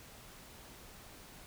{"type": "silence", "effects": ["pink hiss -54 dBFS RMS until 1.46 s"]}